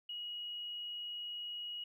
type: tone with tanh clipping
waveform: triangle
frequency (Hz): 2900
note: F#7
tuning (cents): -35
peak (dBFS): -40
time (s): 0.09-1.84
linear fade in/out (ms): 5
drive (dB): 2
effects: none